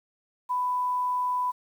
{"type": "tone with quantisation", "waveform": "sine", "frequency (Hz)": 995, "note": "B5", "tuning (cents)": 13, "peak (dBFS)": -24, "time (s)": [0.49, 1.52], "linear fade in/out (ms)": 20, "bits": 9, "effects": []}